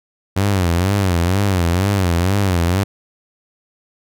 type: tone with vibrato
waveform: sawtooth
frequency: 92.5 Hz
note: F#2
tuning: in tune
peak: -10 dBFS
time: 0.36-2.84 s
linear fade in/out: 10 ms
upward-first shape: sine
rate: 2.1 Hz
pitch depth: 160 cents each way
effects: none